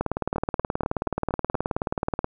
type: two click trains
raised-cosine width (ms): 1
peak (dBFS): -10 / -13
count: 43 / 6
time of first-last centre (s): 0.01-2.244 / 0.36-1.545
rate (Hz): 18.8 / 4.22
effects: none